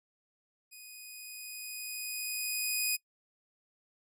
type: tone with level ramp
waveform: 10% pulse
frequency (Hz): 2489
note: D#7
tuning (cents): 0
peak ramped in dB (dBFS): -40 to -19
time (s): 0.71-2.97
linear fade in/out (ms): 20
effects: noise-tail reverb RT60 0.1 s tail -24 dB re dry